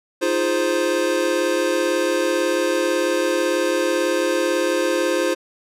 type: chord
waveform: square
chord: F minor seventh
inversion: third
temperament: equal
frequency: 311.1 / 349.2 / 415.3 / 523.3 Hz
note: Eb4 / F4 / Ab4 / C5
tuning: 0 / 0 / 0 / 0 cents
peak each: -27 / -23 / -28 / -22 dBFS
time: 0.21-5.35 s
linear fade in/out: 20 ms
effects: low-pass 11000 Hz 12 dB/octave